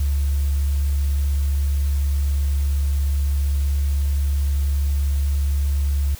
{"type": "tone", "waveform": "triangle", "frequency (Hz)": 70.4, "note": "C#2", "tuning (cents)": 27, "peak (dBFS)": -13, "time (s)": [0, 6.15], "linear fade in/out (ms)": 5, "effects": ["tanh soft clip ceiling -15 dBFS", "white hiss -41 dBFS RMS until 6.19 s"]}